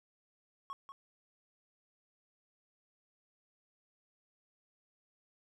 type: tone with echo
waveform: triangle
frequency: 1100 Hz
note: C#6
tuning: 14 cents flat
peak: -38 dBFS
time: 0.7-0.73 s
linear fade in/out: 0 ms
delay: 190 ms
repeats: 1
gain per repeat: -7 dB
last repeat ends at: 0.92 s
effects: none

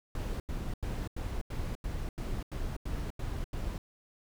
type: noise bursts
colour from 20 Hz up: brown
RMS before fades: -35 dBFS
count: 11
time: 0.15-3.78 s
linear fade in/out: 2 ms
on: 250 ms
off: 88 ms
effects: none

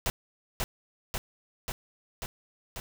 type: noise with echo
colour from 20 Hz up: pink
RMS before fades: -28 dBFS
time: 0.06-0.1 s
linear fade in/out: 0 ms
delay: 540 ms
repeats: 5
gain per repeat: -2 dB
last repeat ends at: 2.8 s
effects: none

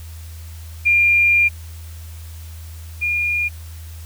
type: tone pair in turn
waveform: sine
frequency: 2400 / 2421 Hz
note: D7 / D#7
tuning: +37 / -48 cents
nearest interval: unison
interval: 15 cents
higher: second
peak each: -11 / -17 dBFS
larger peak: first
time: 0.85-1.49 / 3.01-3.49 s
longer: first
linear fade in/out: 20 ms
effects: added 81 Hz sine -32 dBFS peak until 4.05 s + white hiss -45 dBFS RMS until 4.05 s

